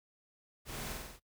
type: noise with echo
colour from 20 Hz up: pink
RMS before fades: -44 dBFS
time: 0.65-0.96 s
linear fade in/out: 50 ms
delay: 48 ms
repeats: 5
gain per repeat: -2 dB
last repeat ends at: 1.2 s
effects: noise-tail reverb RT60 0.1 s tail -21 dB re dry